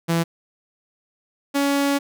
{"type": "tone pair in turn", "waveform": "sawtooth", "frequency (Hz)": [167.1, 281], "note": ["E3", "C#4"], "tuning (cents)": [24, 24], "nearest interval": "major sixth", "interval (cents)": 900, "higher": "second", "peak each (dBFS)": -14, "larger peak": "neither", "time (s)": [[0.08, 0.24], [1.54, 1.99]], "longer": "second", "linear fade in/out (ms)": 20, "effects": []}